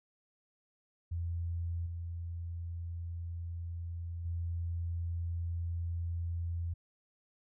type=tone with level steps; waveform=sine; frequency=85 Hz; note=F2; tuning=46 cents flat; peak=-33 / -37 / -33 dBFS; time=1.11-6.74 s; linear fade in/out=10 ms; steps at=1.86 / 4.25 s; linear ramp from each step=5 ms; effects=none